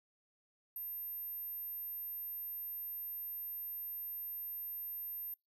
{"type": "tone", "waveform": "sine", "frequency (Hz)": 13200, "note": "G#9", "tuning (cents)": -12, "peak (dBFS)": -39, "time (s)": [0.76, 5.34], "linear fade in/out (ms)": 2, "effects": ["noise-tail reverb RT60 0.2 s tail -24 dB re dry", "tanh soft clip ceiling -35 dBFS"]}